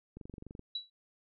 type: click train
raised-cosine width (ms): 3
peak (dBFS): -33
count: 11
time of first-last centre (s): 0.17-0.594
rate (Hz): 23.6
type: tone with exponential decay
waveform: sine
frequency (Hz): 3921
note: B7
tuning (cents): -13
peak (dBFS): -31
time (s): 0.75-0.9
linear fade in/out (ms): 5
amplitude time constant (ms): 32
effects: none